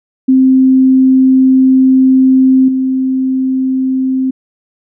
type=tone with level steps; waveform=sine; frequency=261.6 Hz; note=C4; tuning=in tune; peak=-4 / -10 dBFS; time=0.28-4.31 s; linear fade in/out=10 ms; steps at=2.68 s; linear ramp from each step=5 ms; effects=none